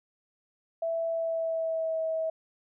sine tone with pitch glide, 661 to 644 Hz, E5 to E5, +5 to -41 cents, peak -27 dBFS, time 0.82-2.3 s, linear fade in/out 5 ms, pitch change -46 cents, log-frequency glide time 1.09-2.01 s, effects none

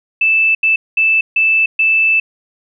sine tone bursts at uneven times, 2637 Hz, E7, in tune, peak -9 dBFS, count 5, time 0.21-0.55 / 0.63-0.76 / 0.97-1.21 / 1.36-1.66 / 1.79-2.2 s, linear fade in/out 5 ms, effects none

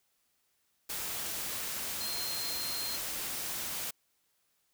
sine tone in noise, 4186 Hz, C8, in tune, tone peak -37 dBFS, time 2-2.97 s, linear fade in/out 10 ms, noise white, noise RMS -37 dBFS, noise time 0.89-3.91 s, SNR -3 dB, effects white hiss -75 dBFS RMS until 4.73 s

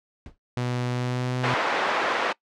brown noise with exponential decay, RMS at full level -34 dBFS, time 0.26-0.38 s, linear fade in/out 0 ms, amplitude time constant 24 ms
sawtooth tone with pitch glide, 123.47 to 126.21 Hz, B2 to B2, 0 to +38 cents, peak -21 dBFS, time 0.57-1.54 s, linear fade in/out 0 ms, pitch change +38 cents, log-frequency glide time 0.92-1.38 s
white band-pass noise, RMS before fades -25 dBFS, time 1.43-2.33 s, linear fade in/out 10 ms, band 410 to 1500 Hz, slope 12 dB/octave
effects noise-tail reverb RT60 0.1 s tail -22 dB re dry + low-pass 6000 Hz 12 dB/octave

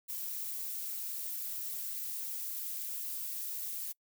violet noise with flanger, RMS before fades -39 dBFS, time 0.08-3.93 s, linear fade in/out 20 ms, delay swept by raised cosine 0.42 to 5.92 ms, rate 3.7 Hz, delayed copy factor +0.5, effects noise-tail reverb RT60 0.1 s tail -26 dB re dry

